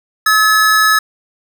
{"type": "tone pair together", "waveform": "square", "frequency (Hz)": [1285, 1715.3], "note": ["E6", "A6"], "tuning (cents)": [-45, -45], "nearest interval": "perfect fourth", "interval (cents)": 500, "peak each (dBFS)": -12, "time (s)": [0.26, 0.99], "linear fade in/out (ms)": 5, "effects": []}